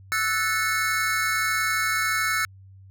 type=chord; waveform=square; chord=F# minor seventh; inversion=third; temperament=equal with one note detuned; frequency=1318.5 / 1480 / 1760 / 2187 Hz; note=E6 / F#6 / A6 / C#7; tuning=0 / 0 / 0 / -24 cents; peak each=-28 / -29 / -29 / -28 dBFS; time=0.12-2.45 s; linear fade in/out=0 ms; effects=added 96 Hz sine -45 dBFS peak until 2.9 s